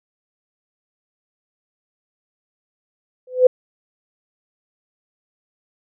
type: tone with exponential growth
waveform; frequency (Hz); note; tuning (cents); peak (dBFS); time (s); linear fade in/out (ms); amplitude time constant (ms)
sine; 506; B4; +42; -3; 3.27-3.47; 5; 42
effects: none